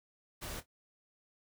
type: noise with echo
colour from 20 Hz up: pink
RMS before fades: -42 dBFS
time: 0.41-0.61 s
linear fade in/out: 20 ms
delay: 26 ms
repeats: 2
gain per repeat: -15 dB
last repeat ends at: 0.662 s
effects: none